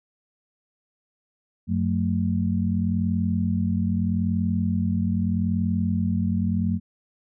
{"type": "tone cluster", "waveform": "sine", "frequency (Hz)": [93.2, 182.7, 223.5], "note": ["F#2", "F#3", "A3"], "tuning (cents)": [13, -22, 27], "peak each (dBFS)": -25, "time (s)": [1.67, 6.8], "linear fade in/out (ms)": 50, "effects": []}